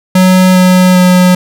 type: tone with pitch steps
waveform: square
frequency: 185 / 183.3 / 181.61 Hz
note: F#3 / F#3 / F#3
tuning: 0 / -16 / -32 cents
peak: -4 dBFS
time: 0.15-1.35 s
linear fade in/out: 5 ms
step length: 400 ms
effects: none